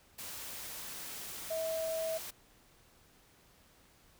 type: tone in noise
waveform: sine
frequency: 646 Hz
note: E5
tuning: 35 cents flat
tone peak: -33 dBFS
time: 1.5-2.18 s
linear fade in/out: 10 ms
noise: white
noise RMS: -44 dBFS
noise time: 0.18-2.31 s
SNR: +8 dB
effects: pink hiss -64 dBFS RMS until 4.19 s